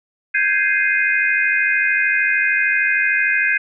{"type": "chord", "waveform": "sine", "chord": "Ab major seventh", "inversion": "third", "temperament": "equal", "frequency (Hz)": [1568, 1661.2, 2093, 2489], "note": ["G6", "Ab6", "C7", "Eb7"], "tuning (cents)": [0, 0, 0, 0], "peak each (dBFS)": -20, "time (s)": [0.34, 3.58], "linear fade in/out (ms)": 10, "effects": []}